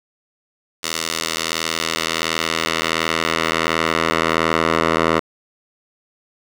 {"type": "tone with band-pass filter sweep", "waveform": "10% pulse", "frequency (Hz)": 81.4, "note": "E2", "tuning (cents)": -21, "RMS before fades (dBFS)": -20, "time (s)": [0.83, 5.2], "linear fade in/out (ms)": 10, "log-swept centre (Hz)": [5800, 1100], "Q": 0.73, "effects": []}